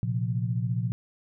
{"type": "chord", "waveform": "sine", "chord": "Bb suspended second", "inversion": "none", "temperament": "just", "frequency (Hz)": [116.54, 131.11, 174.81], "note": ["Bb2", "C3", "F3"], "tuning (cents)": [0, 4, 2], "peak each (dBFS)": [-27, -31, -32], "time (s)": [0.03, 0.92], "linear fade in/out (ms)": 0, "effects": []}